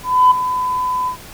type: tone with ADSR envelope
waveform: sine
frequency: 1006 Hz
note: B5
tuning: 32 cents sharp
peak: -4 dBFS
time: 0.03-1.17 s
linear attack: 280 ms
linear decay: 12 ms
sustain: -12 dB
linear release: 100 ms
effects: tanh soft clip ceiling -2 dBFS + pink hiss -37 dBFS RMS until 1.33 s